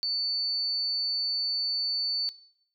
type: tone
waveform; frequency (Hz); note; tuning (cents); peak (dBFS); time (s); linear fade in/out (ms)
sine; 4500; C#8; +25; -26; 0.03-2.29; 0
effects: noise-tail reverb RT60 0.7 s tail -19 dB re dry